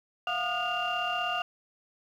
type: tone cluster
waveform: sine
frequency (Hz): 685 / 721 / 1222 / 1437 / 2788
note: F5 / F#5 / D#6 / F6 / F7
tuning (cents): -34 / -45 / -32 / +49 / -4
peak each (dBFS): -37 / -32 / -33 / -35 / -31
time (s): 0.27-1.42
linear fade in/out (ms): 2
effects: tanh soft clip ceiling -22 dBFS + 10-bit